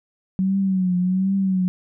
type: tone with vibrato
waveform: sine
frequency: 187.1 Hz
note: F#3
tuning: 20 cents sharp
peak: -17 dBFS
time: 0.39-1.68 s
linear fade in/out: 0 ms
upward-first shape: triangle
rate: 1.3 Hz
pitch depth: 86 cents each way
effects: none